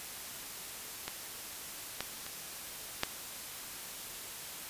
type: clicks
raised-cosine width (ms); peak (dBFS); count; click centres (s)
0.2; -19 / -16 / -25 / -11; 4; 1.08 / 2.006 / 2.265 / 3.034
effects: white hiss -44 dBFS RMS until 4.69 s + resampled to 32000 Hz